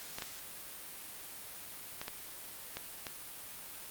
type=clicks; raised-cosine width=0.2 ms; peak=-21 dBFS; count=6; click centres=0.185 / 0.222 / 2.015 / 2.081 / 2.77 / 3.068 s; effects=white hiss -47 dBFS RMS until 3.9 s + Opus 48 kbps